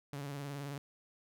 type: tone with vibrato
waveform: sawtooth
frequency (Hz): 141.4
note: C#3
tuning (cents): +35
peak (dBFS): -36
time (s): 0.13-0.78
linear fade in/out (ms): 0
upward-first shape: triangle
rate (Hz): 19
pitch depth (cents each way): 69
effects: none